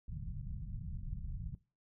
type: low-pass noise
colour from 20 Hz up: pink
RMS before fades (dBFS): -42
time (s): 0.08-1.55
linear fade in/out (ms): 2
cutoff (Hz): 180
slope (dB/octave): 48
effects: noise-tail reverb RT60 0.3 s tail -19 dB re dry